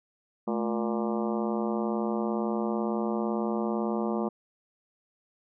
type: harmonic tone with a mistuned harmonic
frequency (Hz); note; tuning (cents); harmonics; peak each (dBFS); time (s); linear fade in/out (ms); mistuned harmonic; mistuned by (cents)
117.9; A#2; +20; 2 / 3 / 4 / 5 / 6 / 7 / 8 / 9 / 10; -29 / -33 / -35 / -37 / -39 / -40 / -41 / -42 / -43; 0.47-4.29; 10; 2; -140
effects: none